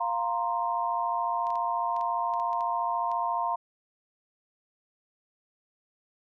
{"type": "chord", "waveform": "sine", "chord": "F suspended fourth", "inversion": "none", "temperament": "equal", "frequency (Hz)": [698.5, 932.3, 1046.5], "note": ["F5", "Bb5", "C6"], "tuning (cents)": [0, 0, 0], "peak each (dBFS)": [-31, -29, -31], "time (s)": [0, 3.56], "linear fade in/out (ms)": 10}
{"type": "clicks", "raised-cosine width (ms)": 0.2, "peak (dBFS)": -32, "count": 10, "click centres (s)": [1.469, 1.504, 1.556, 1.965, 2.011, 2.338, 2.399, 2.531, 2.608, 3.116]}
{"effects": []}